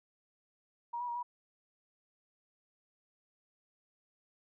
sine tone with pitch steps, 947 / 976 / 949 / 972 Hz, A#5 / B5 / A#5 / B5, +27 / -21 / +31 / -28 cents, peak -35 dBFS, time 0.93-1.23 s, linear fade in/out 10 ms, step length 75 ms, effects none

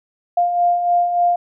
sine beating tone pair, 698.5 / 701.9 Hz, F5 / F5, 0 / +9 cents, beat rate 3.4 Hz, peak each -23 / -14 dBFS, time 0.37-1.36 s, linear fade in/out 5 ms, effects none

